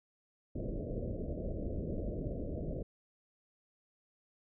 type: low-pass noise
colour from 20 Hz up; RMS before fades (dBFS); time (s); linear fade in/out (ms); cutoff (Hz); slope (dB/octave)
pink; -38; 0.55-2.83; 10; 640; 96
effects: none